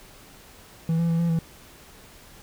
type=tone with pitch steps; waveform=triangle; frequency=163.6 / 168.3 / 165.9 / 169.6 / 164.5 Hz; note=E3 / E3 / E3 / E3 / E3; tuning=-13 / +36 / +11 / +50 / -3 cents; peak=-18 dBFS; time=0.89-1.39 s; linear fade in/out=2 ms; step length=100 ms; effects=pink hiss -49 dBFS RMS until 2.42 s